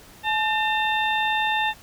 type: harmonic tone with a mistuned harmonic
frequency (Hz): 900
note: A5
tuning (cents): +39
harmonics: 1 / 2 / 3 / 4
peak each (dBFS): -23 / -26 / -28 / -29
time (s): 0.23-1.74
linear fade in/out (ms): 50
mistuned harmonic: 1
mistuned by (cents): -82
effects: pink hiss -48 dBFS RMS until 1.82 s